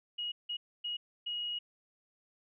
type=tone bursts at uneven times; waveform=sine; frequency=2893 Hz; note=F#7; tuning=40 cents flat; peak=-34 dBFS; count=4; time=0.18-0.32 / 0.49-0.57 / 0.84-0.97 / 1.26-1.59 s; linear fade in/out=10 ms; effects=none